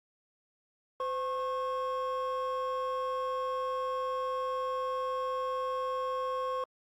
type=tone pair together; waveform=triangle; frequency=513.1 / 1086 Hz; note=C5 / C#6; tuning=-34 / -36 cents; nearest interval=octave + minor second; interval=1298 cents; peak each=-31 / -31 dBFS; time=1-6.64 s; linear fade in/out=2 ms; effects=tanh soft clip ceiling -23 dBFS + Opus 48 kbps